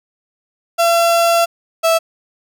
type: tone pair in turn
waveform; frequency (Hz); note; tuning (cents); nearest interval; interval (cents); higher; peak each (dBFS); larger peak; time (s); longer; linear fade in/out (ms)
35% pulse; 678 / 657.6; E5 / E5; +49 / -4; minor second; 53; first; -9; neither; 0.78-1.46 / 1.83-1.99; first; 20
effects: none